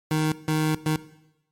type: tone bursts at uneven times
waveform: 25% pulse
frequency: 155.56 Hz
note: D#3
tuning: in tune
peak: -17 dBFS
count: 3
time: 0.11-0.32 / 0.48-0.75 / 0.86-0.96 s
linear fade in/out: 2 ms
effects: noise-tail reverb RT60 0.9 s tail -17 dB re dry + MP3 64 kbps